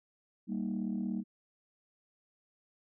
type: chord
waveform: sine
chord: Eb major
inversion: first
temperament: equal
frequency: 196 / 233.1 / 311.1 Hz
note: G3 / Bb3 / Eb4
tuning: 0 / 0 / 0 cents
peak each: -34 / -35 / -40 dBFS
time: 0.47-1.24 s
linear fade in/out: 50 ms
effects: tanh soft clip ceiling -26 dBFS